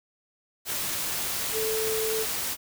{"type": "tone in noise", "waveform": "sine", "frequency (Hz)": 440, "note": "A4", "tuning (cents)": 0, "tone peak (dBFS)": -27, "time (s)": [1.52, 2.26], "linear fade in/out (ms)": 50, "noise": "white", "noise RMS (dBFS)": -30, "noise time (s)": [0.65, 2.57], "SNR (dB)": 0, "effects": []}